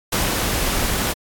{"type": "noise with ADSR envelope", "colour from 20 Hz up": "pink", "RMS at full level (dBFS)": -19, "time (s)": [0.12, 1.14], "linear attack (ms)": 7, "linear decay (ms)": 190, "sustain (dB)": -2, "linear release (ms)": 25, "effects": ["AAC 64 kbps"]}